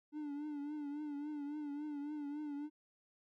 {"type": "tone with vibrato", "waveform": "triangle", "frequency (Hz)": 293.7, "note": "D4", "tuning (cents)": 0, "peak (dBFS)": -38, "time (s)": [0.12, 2.7], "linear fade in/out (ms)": 50, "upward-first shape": "triangle", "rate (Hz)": 3.6, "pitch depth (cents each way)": 71, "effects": []}